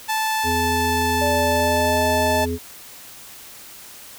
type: tone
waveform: sawtooth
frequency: 876 Hz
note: A5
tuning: 8 cents flat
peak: -16 dBFS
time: 0.08-2.46 s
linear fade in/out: 20 ms
type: harmonic tone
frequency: 84.3 Hz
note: E2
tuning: 39 cents sharp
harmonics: 1 / 3 / 5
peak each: -26 / -26 / -26 dBFS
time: 0.43-2.59 s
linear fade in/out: 50 ms
type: tone with pitch glide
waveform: sine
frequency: 587.3 to 622.2 Hz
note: D5 to D#5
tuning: 0 to 0 cents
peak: -21 dBFS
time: 1.21-2.45 s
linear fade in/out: 10 ms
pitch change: +100 cents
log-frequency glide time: 1.47-2.05 s
effects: white hiss -41 dBFS RMS until 4.18 s